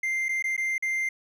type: tone with dropouts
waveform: triangle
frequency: 2093 Hz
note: C7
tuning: in tune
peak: -23 dBFS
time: 0.03-1.09 s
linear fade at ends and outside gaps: 5 ms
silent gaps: 0.285-0.29 / 0.425-0.44 / 0.566-0.577 / 0.781-0.824 s
effects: none